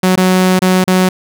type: tone with dropouts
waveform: sawtooth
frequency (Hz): 185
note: F#3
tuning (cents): 0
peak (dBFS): -4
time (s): 0.03-1.09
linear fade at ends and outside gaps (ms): 5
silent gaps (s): 0.158-0.174 / 0.592-0.619 / 0.841-0.876
effects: none